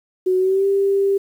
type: tone with pitch glide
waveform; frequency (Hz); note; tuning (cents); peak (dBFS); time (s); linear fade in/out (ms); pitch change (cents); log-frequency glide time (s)
sine; 370.4 to 394.7; F#4 to G4; +2 to +12; -14; 0.26-1.18; 10; +110; 0.38-0.66
effects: 8-bit